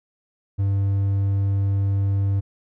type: tone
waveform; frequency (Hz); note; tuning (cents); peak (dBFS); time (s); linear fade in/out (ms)
triangle; 98.7; G2; +12; -16; 0.58-2.41; 20
effects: none